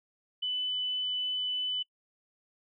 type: tone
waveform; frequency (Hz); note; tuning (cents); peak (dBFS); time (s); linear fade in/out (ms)
sine; 2999; F#7; +23; -29; 0.42-1.83; 10
effects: noise-tail reverb RT60 0.1 s tail -25 dB re dry